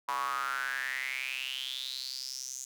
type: tone with high-pass filter sweep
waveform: square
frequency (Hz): 65.41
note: C2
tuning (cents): 0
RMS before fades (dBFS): -36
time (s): 0.08-2.65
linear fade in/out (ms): 5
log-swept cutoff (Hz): 1000 to 6800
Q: 7.9
effects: none

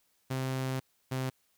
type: tone pair in turn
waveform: sawtooth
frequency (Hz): 131.2 / 130.53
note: C3 / C3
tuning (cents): +5 / -4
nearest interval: unison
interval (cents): 9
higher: first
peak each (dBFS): -27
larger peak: neither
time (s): 0.3-0.8 / 1.11-1.3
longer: first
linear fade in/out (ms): 10
effects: white hiss -72 dBFS RMS until 1.57 s

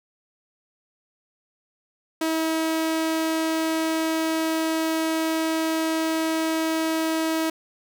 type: tone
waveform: sawtooth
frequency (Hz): 321.4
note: E4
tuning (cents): -44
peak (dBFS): -18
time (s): 2.21-7.5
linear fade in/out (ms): 5
effects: none

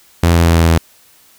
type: tone with pitch steps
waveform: sawtooth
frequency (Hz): 85 / 84.32 / 83.64 / 82.96 / 82.29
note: F2 / E2 / E2 / E2 / E2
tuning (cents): -46 / +40 / +26 / +12 / -2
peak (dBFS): -4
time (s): 0.23-0.78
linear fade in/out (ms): 5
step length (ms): 110
effects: white hiss -48 dBFS RMS until 1.38 s

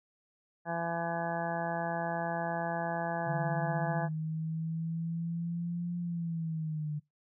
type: harmonic tone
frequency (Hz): 168.6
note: E3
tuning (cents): +39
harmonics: 1 / 2 / 3 / 4 / 5 / 6 / 7 / 9 / 10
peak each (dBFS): -38 / -44 / -43 / -36 / -37 / -46 / -48 / -45 / -41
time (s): 0.65-4.09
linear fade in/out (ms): 50
type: linear two-way sweep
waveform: sine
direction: up then down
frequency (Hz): 148.4 to 174.61 to 148.4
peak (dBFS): -32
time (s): 3.26-7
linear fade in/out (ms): 20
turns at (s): 5.98
effects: noise-tail reverb RT60 0.2 s tail -24 dB re dry

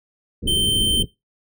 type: low-pass noise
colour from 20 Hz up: pink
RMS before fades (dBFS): -25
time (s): 0.42-1.06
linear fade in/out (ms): 20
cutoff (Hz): 440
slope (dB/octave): 48
type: tone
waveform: square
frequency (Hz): 3108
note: G7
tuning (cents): -16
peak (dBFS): -18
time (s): 0.47-1.03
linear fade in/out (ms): 10
effects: noise-tail reverb RT60 0.2 s tail -19 dB re dry

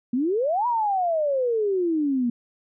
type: exponential two-way sweep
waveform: sine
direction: up then down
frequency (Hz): 233 to 987.8 to 233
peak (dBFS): -20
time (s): 0.13-2.3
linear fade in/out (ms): 5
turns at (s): 0.67
effects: none

